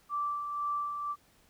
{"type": "tone with tremolo", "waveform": "sine", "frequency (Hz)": 1168, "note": "D6", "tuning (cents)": -10, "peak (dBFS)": -29, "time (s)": [0.09, 1.16], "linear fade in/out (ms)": 50, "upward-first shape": "sine", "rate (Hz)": 2, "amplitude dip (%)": 45, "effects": ["pink hiss -65 dBFS RMS until 1.49 s"]}